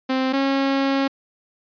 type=tone pair in turn; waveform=sawtooth; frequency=261.6 / 272.8 Hz; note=C4 / C#4; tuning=0 / -28 cents; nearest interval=minor second; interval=72 cents; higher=second; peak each=-15 / -14 dBFS; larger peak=second; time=0.09-0.33 / 0.33-1.08 s; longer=second; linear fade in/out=10 ms; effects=resampled to 11025 Hz